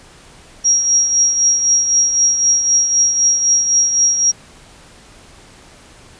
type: tone with tremolo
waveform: sine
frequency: 5650 Hz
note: F8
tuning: 19 cents sharp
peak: -8 dBFS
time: 0.64-4.32 s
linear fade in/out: 20 ms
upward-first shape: triangle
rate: 3.9 Hz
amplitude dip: 60%
effects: pink hiss -43 dBFS RMS until 6.19 s + resampled to 22050 Hz